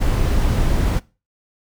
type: noise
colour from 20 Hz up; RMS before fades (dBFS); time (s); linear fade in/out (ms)
brown; -17; 0-1; 20
effects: noise-tail reverb RT60 0.3 s tail -21 dB re dry